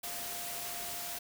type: tone in noise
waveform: sine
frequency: 698.5 Hz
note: F5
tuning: in tune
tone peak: -47 dBFS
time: 0.03-1.19 s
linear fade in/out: 10 ms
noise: white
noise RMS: -40 dBFS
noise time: 0.03-1.19 s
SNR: -10 dB
effects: none